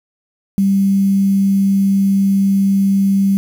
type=tone with quantisation; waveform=sine; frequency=196 Hz; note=G3; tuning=in tune; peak=-10 dBFS; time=0.58-3.37 s; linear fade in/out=0 ms; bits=6; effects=none